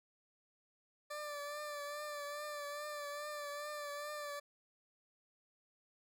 20% pulse tone with vibrato, 587.3 Hz, D5, in tune, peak -37 dBFS, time 1.1-4.4 s, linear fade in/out 10 ms, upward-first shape triangle, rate 2.4 Hz, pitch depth 41 cents each way, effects none

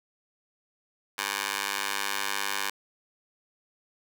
15% pulse tone with high-pass filter, 99.7 Hz, G2, 30 cents sharp, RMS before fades -31 dBFS, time 1.18-2.7 s, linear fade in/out 5 ms, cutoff 1300 Hz, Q 0.83, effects none

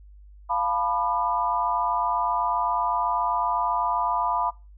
sine chord, B half-diminished seventh, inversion second, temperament equal with one note detuned, 698.5 / 880 / 987.8 / 1202.1 Hz, F5 / A5 / B5 / D6, 0 / 0 / 0 / +40 cents, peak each -29 / -30 / -24 / -30 dBFS, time 0.49-4.51 s, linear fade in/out 20 ms, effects noise-tail reverb RT60 0.3 s tail -23 dB re dry + added 50 Hz sine -45 dBFS peak until 4.77 s

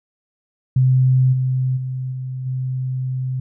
sine tone with level steps, 129.3 Hz, C3, 20 cents flat, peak -11 / -16 / -22 / -24 / -20 dBFS, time 0.76-3.4 s, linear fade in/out 5 ms, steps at 1.32 / 1.76 / 2.11 / 2.45 s, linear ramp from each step 20 ms, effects none

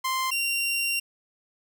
sawtooth tone pair in turn, 1045 / 2763 Hz, C6 / F7, -2 / -19 cents, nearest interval octave + perfect fourth, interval 1683 cents, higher second, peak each -21 dBFS, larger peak neither, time 0.04-0.31 / 0.31-1 s, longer second, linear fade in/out 10 ms, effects none

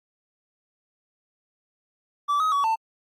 triangle tone with pitch steps, 1158 / 1265 / 1131 / 892 Hz, D6 / D#6 / C#6 / A5, -25 / +28 / +34 / +23 cents, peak -18 dBFS, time 2.28-2.76 s, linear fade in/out 20 ms, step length 120 ms, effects AAC 64 kbps

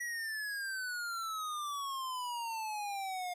square exponential sweep, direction down, 1939 to 708 Hz, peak -37 dBFS, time 0-3.34 s, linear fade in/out 10 ms, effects resampled to 32000 Hz

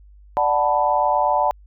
sine chord, B minor seventh, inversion first, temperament equal with one note detuned, 589.7 / 740 / 880 / 987.8 Hz, D5 / F#5 / A5 / B5, +7 / 0 / 0 / 0 cents, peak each -22 / -21 / -20 / -22 dBFS, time 0.37-1.51 s, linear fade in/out 0 ms, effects added 50 Hz sine -44 dBFS peak until 1.66 s

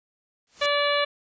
white noise with exponential growth, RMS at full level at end -31 dBFS, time 0.47-0.66 s, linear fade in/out 1 ms, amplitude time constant 41 ms
harmonic tone, 578 Hz, D5, 28 cents flat, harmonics 1 / 2 / 3 / 4 / 5 / 6 / 7, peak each -24 / -27 / -29 / -30 / -31 / -32 / -32 dBFS, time 0.61-1.05 s, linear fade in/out 10 ms
effects resampled to 16000 Hz

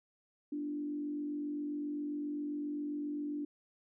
sine tone with frequency modulation, 293.7 Hz, D4, in tune, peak -35 dBFS, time 0.52-3.45 s, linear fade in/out 5 ms, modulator 47.5 Hz, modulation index 0.45, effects none

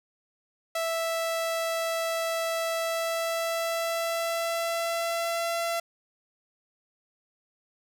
sawtooth tone with pitch glide, 659.3 to 675.5 Hz, E5 to E5, 0 to +42 cents, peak -23 dBFS, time 0.75-5.8 s, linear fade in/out 5 ms, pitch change +42 cents, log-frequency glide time 2.76-5.59 s, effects none

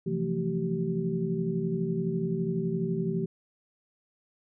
sine tone cluster, 131.9 / 167.2 / 179.1 / 221.9 / 385 Hz, C3 / E3 / F3 / A3 / G4, +14 / +25 / +44 / +15 / -31 cents, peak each -38 / -30 / -35 / -34 / -32 dBFS, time 0.06-3.26 s, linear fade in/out 10 ms, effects none

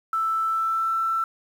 sine tone with pitch glide, 1322 to 1334.3 Hz, E6 to E6, +5 to +21 cents, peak -21 dBFS, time 0.13-1.24 s, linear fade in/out 2 ms, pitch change +16 cents, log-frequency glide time 0.42-0.95 s, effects 8-bit

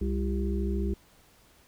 harmonic tone with a mistuned harmonic, 65.7 Hz, C2, 8 cents sharp, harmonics 1 / 3 / 5 / 6, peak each -28 / -32 / -36 / -36 dBFS, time 0.01-0.94 s, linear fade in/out 5 ms, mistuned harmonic 5, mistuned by +59 cents, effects pink hiss -60 dBFS RMS until 1.67 s

